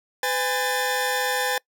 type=tone cluster; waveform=sawtooth; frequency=506 / 819 / 1775 Hz; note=B4 / G#5 / A6; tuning=+42 / -24 / +15 cents; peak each=-23 dBFS; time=0.23-1.58 s; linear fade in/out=2 ms; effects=noise-tail reverb RT60 0.1 s tail -24 dB re dry